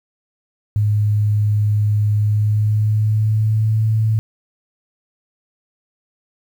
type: tone with pitch glide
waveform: sine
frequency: 104.9 to 109.86 Hz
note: G#2 to A2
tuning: +18 to -2 cents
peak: -13 dBFS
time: 0.76-4.19 s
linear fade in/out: 0 ms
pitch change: +80 cents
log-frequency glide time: 2.17-3.86 s
effects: 8-bit